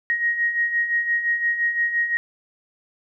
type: beating tone pair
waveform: sine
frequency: 1877 / 1882.8 Hz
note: A#6 / A#6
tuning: +11 / +17 cents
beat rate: 5.8 Hz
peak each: -27 / -20 dBFS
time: 0.1-2.17 s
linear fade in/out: 0 ms
effects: none